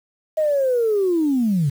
sine linear sweep, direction down, 634 to 131.6 Hz, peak -15 dBFS, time 0.37-1.7 s, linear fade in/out 10 ms, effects tanh soft clip ceiling -11 dBFS + 7-bit

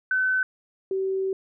sine tone pair in turn, 1518 / 383.1 Hz, F#6 / G4, +44 / -40 cents, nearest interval 2 octaves, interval 2384 cents, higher first, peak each -20 / -23 dBFS, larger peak first, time 0.11-0.43 / 0.91-1.33 s, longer second, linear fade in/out 2 ms, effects none

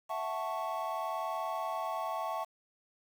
triangle chord, F# minor seventh, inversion third, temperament equal, 659.3 / 740 / 880 / 1108.7 Hz, E5 / F#5 / A5 / C#6, 0 / 0 / 0 / 0 cents, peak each -36 / -38 / -37 / -36 dBFS, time 0.09-2.45 s, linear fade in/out 20 ms, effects tanh soft clip ceiling -21 dBFS + 9-bit

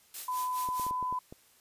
blue noise with tremolo, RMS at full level -38 dBFS, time 0.14-0.91 s, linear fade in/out 2 ms, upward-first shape sine, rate 4.8 Hz, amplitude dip 80%
sine tone, 1005 Hz, B5, 30 cents sharp, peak -30 dBFS, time 0.28-1.19 s, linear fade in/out 5 ms
clicks, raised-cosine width 2 ms, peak -31 dBFS, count 7, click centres 0.688 / 0.797 / 0.866 / 0.91 / 1.027 / 1.126 / 1.325 s
effects white hiss -63 dBFS RMS until 1.6 s + resampled to 32000 Hz

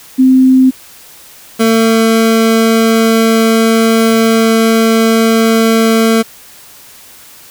sine / 25% pulse tone pair in turn, 260 / 225.1 Hz, C4 / A3, -11 / +40 cents, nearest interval major second, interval 249 cents, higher first, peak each -3 dBFS, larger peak neither, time 0.18-0.71 / 1.59-6.23 s, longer second, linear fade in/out 20 ms, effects white hiss -37 dBFS RMS until 7.5 s

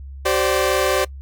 sawtooth chord, G suspended fourth, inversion none, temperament equal with one note detuned, 382.6 / 523.3 / 587.3 Hz, G4 / C5 / D5, -42 / 0 / 0 cents, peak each -17 dBFS, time 0.25-1.05 s, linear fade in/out 10 ms, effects noise-tail reverb RT60 0.1 s tail -22 dB re dry + added 68 Hz sine -32 dBFS peak until 1.21 s

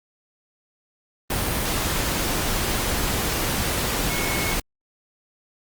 sine tone in noise, 2189 Hz, C#7, 22 cents flat, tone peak -30 dBFS, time 4.1-4.54 s, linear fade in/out 5 ms, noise pink, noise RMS -24 dBFS, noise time 1.3-4.6 s, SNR -9 dB, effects Opus 32 kbps

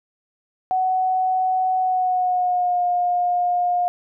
sine tone with pitch glide, 746 to 711.9 Hz, F#5 to F5, +14 to +33 cents, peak -17 dBFS, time 0.71-3.88 s, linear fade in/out 0 ms, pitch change -81 cents, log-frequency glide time 1.77-2.83 s, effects none

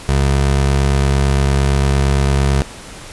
25% pulse tone, 68.8 Hz, C#2, 12 cents flat, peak -8 dBFS, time 0.09-2.62 s, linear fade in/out 0 ms, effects pink hiss -34 dBFS RMS until 3.12 s + resampled to 24000 Hz

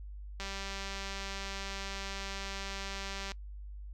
click train, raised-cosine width 0.2 ms, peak -23 dBFS, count 573, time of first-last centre 0.4-3.318 s, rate 196 Hz, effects noise-tail reverb RT60 0.1 s tail -22 dB re dry + added 50 Hz sine -42 dBFS peak until 3.93 s

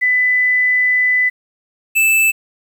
sine / square tone pair in turn, 1999 / 2635 Hz, B6 / E7, +20 / -1 cents, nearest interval perfect fourth, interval 479 cents, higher second, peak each -11 dBFS, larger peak neither, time 0.01-1.3 / 1.95-2.32 s, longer first, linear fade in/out 20 ms, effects 8-bit

